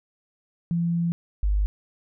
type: tone pair in turn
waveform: sine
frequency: 170 / 50.54 Hz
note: F3 / G#1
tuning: -46 / -46 cents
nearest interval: octave + major sixth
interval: 2100 cents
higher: first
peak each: -21 / -19 dBFS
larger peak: second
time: 0.71-1.12 / 1.43-1.66 s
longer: first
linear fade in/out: 0 ms
effects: none